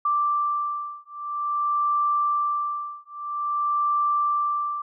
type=beating tone pair; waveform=sine; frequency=1174.7 / 1175.2 Hz; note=D6 / D6; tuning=0 / +1 cents; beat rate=0.5 Hz; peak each=-25 dBFS; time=0.05-4.82 s; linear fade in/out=5 ms; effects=none